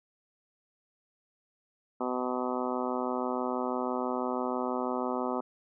harmonic tone, 126.1 Hz, B2, 36 cents sharp, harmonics 2 / 3 / 4 / 5 / 6 / 7 / 8 / 9 / 10, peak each -34 / -36 / -37 / -38 / -39 / -39 / -40 / -41 / -41 dBFS, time 2-5.41 s, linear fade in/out 10 ms, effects none

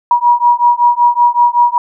sine beating tone pair, 958 / 963.3 Hz, A#5 / B5, +47 / -43 cents, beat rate 5.3 Hz, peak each -10 dBFS, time 0.11-1.78 s, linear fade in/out 2 ms, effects none

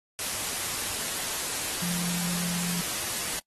sine tone in noise, 174.61 Hz, F3, in tune, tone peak -32 dBFS, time 1.82-2.81 s, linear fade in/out 0 ms, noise white, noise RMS -31 dBFS, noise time 0.19-3.39 s, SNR -4 dB, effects noise-tail reverb RT60 0.1 s tail -26 dB re dry + AAC 32 kbps

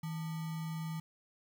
sine tone with sample-and-hold, 160.7 Hz, E3, 44 cents flat, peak -36 dBFS, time 0.03-1 s, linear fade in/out 5 ms, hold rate 1050 Hz, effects none

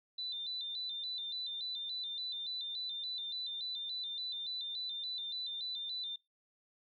sine tone with vibrato, 3785 Hz, A#7, 26 cents sharp, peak -38 dBFS, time 0.18-6.16 s, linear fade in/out 5 ms, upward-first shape square, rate 3.5 Hz, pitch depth 89 cents each way, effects noise-tail reverb RT60 0.2 s tail -18 dB re dry

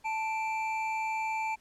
triangle tone pair together, 880 / 2349 Hz, A5 / D7, 0 / 0 cents, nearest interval octave + perfect fourth, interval 1700 cents, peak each -29 / -34 dBFS, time 0.04-1.56 s, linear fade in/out 20 ms, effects pink hiss -65 dBFS RMS until 1.6 s + low-pass 11000 Hz 12 dB/octave

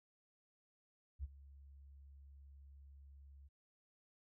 sine tone with ADSR envelope, 69.4 Hz, C#2, 3 cents sharp, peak -38 dBFS, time 1.19-3.49 s, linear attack 47 ms, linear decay 29 ms, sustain -18 dB, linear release 24 ms, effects none

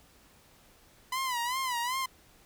sawtooth tone with vibrato, 1000 Hz, B5, 21 cents sharp, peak -26 dBFS, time 1.12-2.06 s, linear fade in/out 5 ms, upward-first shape sine, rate 2.6 Hz, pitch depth 110 cents each way, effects pink hiss -60 dBFS RMS until 2.45 s

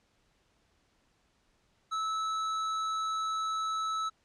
sine tone with tanh clipping, 1305 Hz, E6, 18 cents flat, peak -32 dBFS, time 1.91-4.1 s, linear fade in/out 20 ms, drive 13 dB, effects pink hiss -71 dBFS RMS until 4.24 s + low-pass 7000 Hz 12 dB/octave

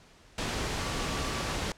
sine tone in noise, 1151 Hz, D6, 35 cents flat, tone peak -42 dBFS, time 0.79-1.54 s, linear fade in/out 2 ms, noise pink, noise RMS -32 dBFS, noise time 0.38-1.72 s, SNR -13 dB, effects pink hiss -57 dBFS RMS until 1.77 s + low-pass 7000 Hz 12 dB/octave

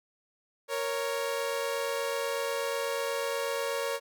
sawtooth tone pair together, 466.2 / 554.4 Hz, A#4 / C#5, 0 / 0 cents, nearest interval minor third, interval 300 cents, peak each -29 / -28 dBFS, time 0.68-4 s, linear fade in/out 50 ms, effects none

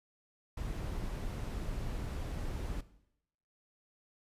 brown noise, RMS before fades -38 dBFS, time 0.57-2.81 s, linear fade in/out 5 ms, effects noise-tail reverb RT60 0.8 s tail -17 dB re dry + resampled to 32000 Hz

